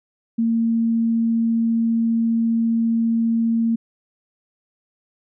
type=tone; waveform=sine; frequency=228.7 Hz; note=A#3; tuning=33 cents flat; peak=-16 dBFS; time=0.38-3.76 s; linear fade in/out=10 ms; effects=none